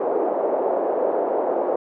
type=band-pass noise; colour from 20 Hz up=white; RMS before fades=-22 dBFS; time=0-1.76 s; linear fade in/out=5 ms; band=380 to 650 Hz; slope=24 dB/octave; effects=none